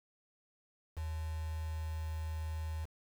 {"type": "tone with quantisation", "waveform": "sine", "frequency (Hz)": 79.4, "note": "D#2", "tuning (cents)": 36, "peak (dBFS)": -36, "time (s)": [0.96, 2.86], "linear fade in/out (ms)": 20, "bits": 8, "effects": []}